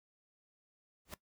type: noise with exponential growth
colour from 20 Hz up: pink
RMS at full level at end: -40 dBFS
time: 1.05-1.14 s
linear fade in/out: 2 ms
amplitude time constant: 18 ms
effects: noise-tail reverb RT60 0.1 s tail -18 dB re dry